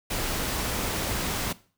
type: noise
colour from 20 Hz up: pink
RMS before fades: -29 dBFS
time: 0.1-1.53 s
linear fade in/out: 10 ms
effects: noise-tail reverb RT60 0.4 s tail -18 dB re dry